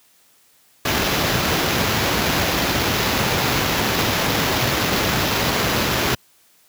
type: noise with sample-and-hold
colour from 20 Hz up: pink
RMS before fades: -19 dBFS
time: 0.85-6.15 s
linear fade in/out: 5 ms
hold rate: 8820 Hz
effects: white hiss -56 dBFS RMS until 6.68 s + high-pass 80 Hz 12 dB/octave